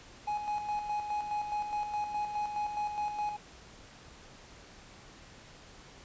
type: tone with tremolo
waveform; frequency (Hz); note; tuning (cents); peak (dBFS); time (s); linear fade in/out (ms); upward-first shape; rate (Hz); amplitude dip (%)
triangle; 836; G#5; +11; -28; 0.27-3.37; 10; square; 4.8; 50
effects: pink hiss -53 dBFS RMS until 6.04 s + resampled to 16000 Hz